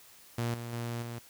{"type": "tone with level steps", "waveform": "sawtooth", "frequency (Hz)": 118, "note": "A#2", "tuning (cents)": 22, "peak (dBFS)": [-26, -34, -30, -34], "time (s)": [0.38, 1.19], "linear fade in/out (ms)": 5, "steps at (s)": [0.54, 0.73, 1.02], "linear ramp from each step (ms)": 2, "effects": ["white hiss -56 dBFS RMS until 1.29 s"]}